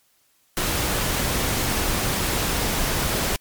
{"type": "noise", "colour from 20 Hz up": "pink", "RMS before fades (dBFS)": -23, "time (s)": [0.57, 3.36], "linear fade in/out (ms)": 0, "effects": ["white hiss -63 dBFS RMS until 3.4 s", "MP3 96 kbps"]}